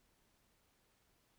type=silence; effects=pink hiss -75 dBFS RMS until 1.38 s